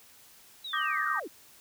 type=linear sweep; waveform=sine; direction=down; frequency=3974 to 249.5 Hz; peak=-36 dBFS; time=0.64-1.28 s; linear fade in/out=10 ms
type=chord; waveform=sine; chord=Eb major seventh; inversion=third; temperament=equal; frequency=1174.7 / 1244.5 / 1568 / 1864.7 Hz; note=D6 / Eb6 / G6 / Bb6; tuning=0 / 0 / 0 / 0 cents; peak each=-33 dBFS; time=0.73-1.2 s; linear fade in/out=5 ms
effects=white hiss -56 dBFS RMS until 1.6 s